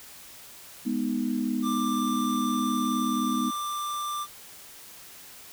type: chord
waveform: sine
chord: G# minor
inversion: none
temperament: equal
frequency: 207.7 / 246.9 / 311.1 Hz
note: G#3 / B3 / D#4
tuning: 0 / 0 / 0 cents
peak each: -31 / -27 / -32 dBFS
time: 0.85-3.51 s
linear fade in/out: 20 ms
type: tone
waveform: square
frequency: 1183 Hz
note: D6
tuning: 12 cents sharp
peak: -30 dBFS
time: 1.62-4.27 s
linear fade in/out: 50 ms
effects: white hiss -47 dBFS RMS until 5.52 s